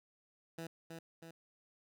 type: tone with echo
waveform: 15% pulse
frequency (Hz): 164.81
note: E3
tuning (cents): 0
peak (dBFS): -36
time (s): 0.58-0.67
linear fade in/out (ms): 5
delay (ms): 320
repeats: 2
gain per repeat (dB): -4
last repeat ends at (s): 1.31
effects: none